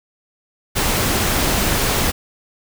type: noise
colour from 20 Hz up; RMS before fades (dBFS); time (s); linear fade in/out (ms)
pink; -18; 0.75-2.12; 20
effects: none